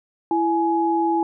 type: tone pair together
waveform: sine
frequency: 333.4 / 840 Hz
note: E4 / G#5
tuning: +20 / +19 cents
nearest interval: octave + major third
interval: 1599 cents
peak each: -20 dBFS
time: 0.31-1.23 s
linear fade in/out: 2 ms
effects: none